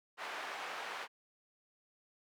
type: band-pass noise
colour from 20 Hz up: white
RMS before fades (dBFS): -43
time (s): 0.17-1.08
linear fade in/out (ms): 50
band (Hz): 580 to 1800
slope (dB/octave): 12
effects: none